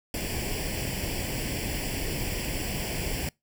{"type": "noise with comb filter", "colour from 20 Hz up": "pink", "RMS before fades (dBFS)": -31, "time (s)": [0.14, 3.29], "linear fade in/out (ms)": 2, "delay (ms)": 0.39, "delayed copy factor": 0.8, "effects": ["noise-tail reverb RT60 0.2 s tail -25 dB re dry"]}